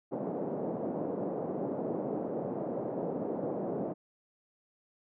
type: band-pass noise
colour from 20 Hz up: white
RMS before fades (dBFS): -35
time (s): 0.11-3.94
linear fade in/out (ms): 20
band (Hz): 160 to 600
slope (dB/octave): 24
effects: none